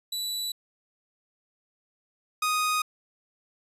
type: tone pair in turn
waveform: sawtooth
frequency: 3951 / 1244.5 Hz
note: B7 / D#6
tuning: 0 / 0 cents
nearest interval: octave + minor sixth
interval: 2000 cents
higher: first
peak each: -26 / -20 dBFS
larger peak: second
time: 0.12-0.52 / 2.42-2.82 s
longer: neither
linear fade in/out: 5 ms
effects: resampled to 32000 Hz